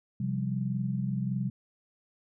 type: chord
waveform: sine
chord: C suspended fourth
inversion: none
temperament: equal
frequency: 130.81 / 174.61 / 196 Hz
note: C3 / F3 / G3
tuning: 0 / 0 / 0 cents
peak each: -31 / -35 / -32 dBFS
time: 0.2-1.5 s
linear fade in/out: 5 ms
effects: none